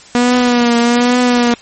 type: tone with vibrato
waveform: sawtooth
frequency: 241.7 Hz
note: B3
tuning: 37 cents flat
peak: -5 dBFS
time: 0.15-1.54 s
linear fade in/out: 0 ms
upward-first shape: triangle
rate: 1.2 Hz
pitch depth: 51 cents each way
effects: white hiss -39 dBFS RMS until 1.61 s + MP3 32 kbps